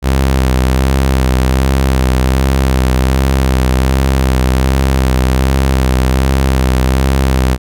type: tone with vibrato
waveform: sawtooth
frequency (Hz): 65.41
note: C2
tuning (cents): 0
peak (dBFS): -5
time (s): 0.02-7.58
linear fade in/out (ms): 50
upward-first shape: sine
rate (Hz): 1.3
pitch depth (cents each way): 39
effects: none